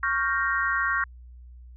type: chord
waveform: sine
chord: G half-diminished seventh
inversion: second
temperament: equal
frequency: 1108.7 / 1396.9 / 1568 / 1864.7 Hz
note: Db6 / F6 / G6 / Bb6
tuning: 0 / 0 / 0 / 0 cents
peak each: -28 dBFS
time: 0.03-1.04 s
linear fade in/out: 2 ms
effects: added 61 Hz sine -43 dBFS peak until 1.76 s